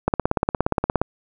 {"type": "click train", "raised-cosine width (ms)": 1, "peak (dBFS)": -4, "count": 17, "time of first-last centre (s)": [0.08, 1.016], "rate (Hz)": 17.1, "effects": []}